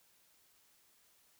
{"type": "silence", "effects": ["white hiss -69 dBFS RMS until 1.39 s"]}